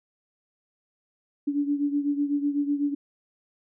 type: beating tone pair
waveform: sine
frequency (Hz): 285.9 / 293.9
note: D4 / D4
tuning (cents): -46 / +1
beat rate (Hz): 8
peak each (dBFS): -24 / -29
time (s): 1.47-2.95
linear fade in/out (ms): 10
effects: none